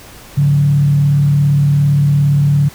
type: tone with frequency modulation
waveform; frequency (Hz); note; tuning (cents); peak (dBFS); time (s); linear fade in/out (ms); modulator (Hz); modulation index
sine; 143.5; D3; -40; -8; 0.37-2.69; 10; 37.4; 0.4
effects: pink hiss -37 dBFS RMS until 2.74 s